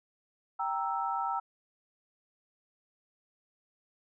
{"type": "chord", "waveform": "sine", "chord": "E diminished", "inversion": "first", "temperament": "equal", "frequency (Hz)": [784, 932.3, 1318.5], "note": ["G5", "Bb5", "E6"], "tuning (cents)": [0, 0, 0], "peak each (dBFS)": -34, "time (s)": [0.59, 1.4], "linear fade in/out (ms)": 10, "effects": []}